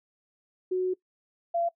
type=tone pair in turn; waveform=sine; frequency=368.7 / 682.5 Hz; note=F#4 / F5; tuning=-6 / -40 cents; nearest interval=major seventh; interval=1066 cents; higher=second; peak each=-24 dBFS; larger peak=neither; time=0.71-0.94 / 1.54-1.69 s; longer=first; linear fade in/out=10 ms; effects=noise-tail reverb RT60 0.1 s tail -21 dB re dry